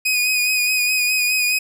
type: tone with vibrato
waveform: sawtooth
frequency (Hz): 2489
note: D#7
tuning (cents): 0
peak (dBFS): -13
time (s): 0.05-1.59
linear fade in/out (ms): 10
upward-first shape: sine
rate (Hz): 4.8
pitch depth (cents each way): 29
effects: none